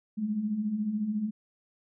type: beating tone pair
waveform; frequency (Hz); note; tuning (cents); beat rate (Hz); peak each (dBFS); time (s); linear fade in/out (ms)
sine; 200 / 214; G3 / A3; +35 / -48; 14; -36 / -28; 0.17-1.31; 20
effects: none